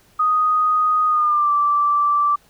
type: tone with pitch glide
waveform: sine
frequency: 1244.5 to 1167.9 Hz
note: D#6 to D6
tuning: 0 to -10 cents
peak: -14 dBFS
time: 0.19-2.36 s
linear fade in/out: 10 ms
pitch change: -110 cents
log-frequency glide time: 1.07-1.52 s
effects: pink hiss -55 dBFS RMS until 2.49 s